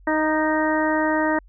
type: harmonic tone with a mistuned harmonic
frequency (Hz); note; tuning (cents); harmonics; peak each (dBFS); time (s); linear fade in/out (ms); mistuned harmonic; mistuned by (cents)
311.1; D#4; 0; 1 / 2 / 3 / 4 / 5 / 6; -22 / -24 / -25 / -31 / -29 / -27; 0.07-1.39; 5; 4; -20
effects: added 46 Hz sine -46 dBFS peak until 1.48 s